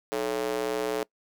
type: tone with high-pass filter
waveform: square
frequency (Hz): 61.74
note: B1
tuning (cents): 0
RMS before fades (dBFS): -29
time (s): 0.12-1.03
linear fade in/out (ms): 0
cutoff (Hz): 440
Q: 3.1
effects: noise-tail reverb RT60 0.1 s tail -23 dB re dry